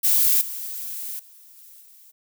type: noise with level steps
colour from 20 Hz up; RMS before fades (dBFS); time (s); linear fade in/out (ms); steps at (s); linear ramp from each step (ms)
violet; -18 / -32 / -49 / -47 / -50; 0.03-2.12; 20; 0.41 / 1.19 / 1.57 / 1.81; 5
effects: none